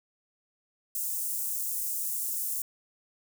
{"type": "high-pass noise", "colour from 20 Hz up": "white", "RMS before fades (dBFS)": -32, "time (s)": [0.95, 2.62], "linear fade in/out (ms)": 2, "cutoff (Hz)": 7500, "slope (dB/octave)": 24, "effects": []}